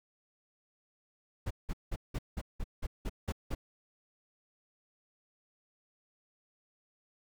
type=noise bursts; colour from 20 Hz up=brown; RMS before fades=-34 dBFS; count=10; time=1.46-3.55 s; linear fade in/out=10 ms; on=47 ms; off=180 ms; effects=none